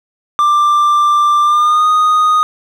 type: tone with pitch glide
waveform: triangle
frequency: 1183 to 1240.4 Hz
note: D6 to D#6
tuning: +12 to -6 cents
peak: -6 dBFS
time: 0.39-2.43 s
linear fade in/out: 0 ms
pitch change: +82 cents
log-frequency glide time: 1.42-1.88 s
effects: none